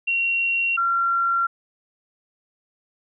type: tone pair in turn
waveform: sine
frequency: 2743 / 1371.5 Hz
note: F7 / F6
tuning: -32 / -32 cents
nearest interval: octave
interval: 1200 cents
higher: first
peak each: -19 / -18 dBFS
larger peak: second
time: 0.07-0.77 / 0.77-1.47 s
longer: neither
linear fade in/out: 10 ms
effects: none